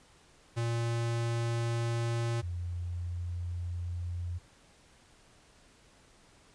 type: tone pair in turn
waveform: square / sine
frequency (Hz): 116.9 / 87.35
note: A#2 / F2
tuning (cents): +5 / +1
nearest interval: perfect fourth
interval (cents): 504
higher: first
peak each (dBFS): -30 / -33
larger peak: first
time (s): 0.56-2.42 / 2.42-4.39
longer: second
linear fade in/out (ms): 20
effects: pink hiss -61 dBFS RMS until 6.54 s + resampled to 22050 Hz